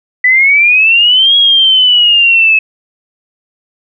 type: exponential two-way sweep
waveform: sine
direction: up then down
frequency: 1975.5 to 3322 to 2583 Hz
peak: -4 dBFS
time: 0.24-2.59 s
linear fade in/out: 5 ms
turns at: 1.36 s
effects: none